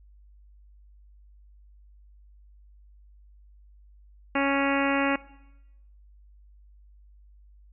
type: harmonic tone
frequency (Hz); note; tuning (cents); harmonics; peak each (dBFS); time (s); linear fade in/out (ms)
277.2; C#4; 0; 1 / 2 / 3 / 4 / 5 / 6 / 7 / 8 / 9 / 10; -26 / -29 / -31 / -32 / -33 / -34 / -34 / -35 / -36 / -36; 4.35-5.16; 5
effects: noise-tail reverb RT60 0.9 s tail -19 dB re dry + added 50 Hz sine -51 dBFS peak until 7.72 s